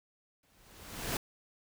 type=noise with exponential growth; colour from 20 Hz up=pink; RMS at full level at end=-32 dBFS; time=0.43-1.17 s; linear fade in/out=2 ms; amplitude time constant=160 ms; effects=none

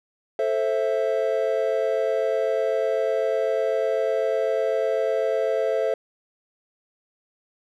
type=chord; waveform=triangle; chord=A minor; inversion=none; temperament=just; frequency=440 / 528 / 660 Hz; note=A4 / C5 / E5; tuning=0 / +16 / +2 cents; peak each=-23 dBFS; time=0.39-5.94 s; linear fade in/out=2 ms; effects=none

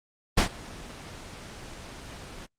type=noise with ADSR envelope; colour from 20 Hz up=pink; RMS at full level=-18 dBFS; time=0.37-2.47 s; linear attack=11 ms; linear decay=100 ms; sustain=-23 dB; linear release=25 ms; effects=low-pass 7000 Hz 12 dB/octave + Opus 24 kbps

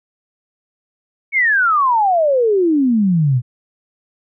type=exponential sweep; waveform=sine; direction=down; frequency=2252 to 117.2 Hz; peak=-11 dBFS; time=1.32-3.42 s; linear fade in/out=50 ms; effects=none

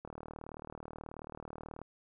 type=click train; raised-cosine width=1 ms; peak=-30 dBFS; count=69; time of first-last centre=0.05-1.816 s; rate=38.5 Hz; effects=none

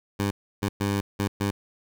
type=tone bursts at uneven times; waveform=15% pulse; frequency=100.2 Hz; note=G2; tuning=38 cents sharp; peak=-17 dBFS; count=5; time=0.19-0.31 / 0.62-0.69 / 0.8-1.01 / 1.19-1.28 / 1.4-1.51 s; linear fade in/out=10 ms; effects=none

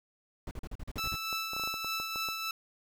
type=noise bursts; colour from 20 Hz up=brown; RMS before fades=-39 dBFS; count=9; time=0.47-1.159 s; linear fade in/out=2 ms; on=41 ms; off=40 ms
type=tone with tremolo; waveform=15% pulse; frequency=1318.5 Hz; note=E6; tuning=in tune; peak=-25 dBFS; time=0.98-2.51 s; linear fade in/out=2 ms; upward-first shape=triangle; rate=3.4 Hz; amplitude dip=45%
type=clicks; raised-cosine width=1 ms; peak=-29 dBFS; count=11; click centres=1.328 / 1.534 / 1.565 / 1.597 / 1.637 / 1.675 / 1.741 / 1.846 / 2 / 2.159 / 2.287 s
effects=none

